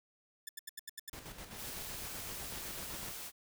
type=tone bursts; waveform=5% pulse; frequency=1760 Hz; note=A6; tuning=in tune; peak=-30 dBFS; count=7; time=0.47-1.097 s; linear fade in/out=5 ms; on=21 ms; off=80 ms
type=noise with tremolo; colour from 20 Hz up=pink; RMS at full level=-47 dBFS; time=1.13-3.12 s; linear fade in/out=2 ms; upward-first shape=square; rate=7.9 Hz; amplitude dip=50%
type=noise; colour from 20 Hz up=white; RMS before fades=-45 dBFS; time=1.55-3.32 s; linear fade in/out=50 ms
effects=none